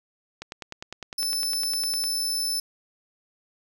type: click train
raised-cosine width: 0.2 ms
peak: -18 dBFS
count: 17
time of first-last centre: 0.42-2.039 s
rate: 9.88 Hz
type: tone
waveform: sawtooth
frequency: 5274 Hz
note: E8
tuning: in tune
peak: -22 dBFS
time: 1.18-2.6 s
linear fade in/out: 5 ms
effects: none